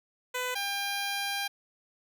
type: tone pair in turn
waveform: 10% pulse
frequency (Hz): 501 / 800.1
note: B4 / G5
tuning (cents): +25 / +35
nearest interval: minor sixth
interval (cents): 810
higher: second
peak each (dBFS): -22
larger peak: neither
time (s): 0.34-0.55 / 0.55-1.48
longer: second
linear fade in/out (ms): 10
effects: none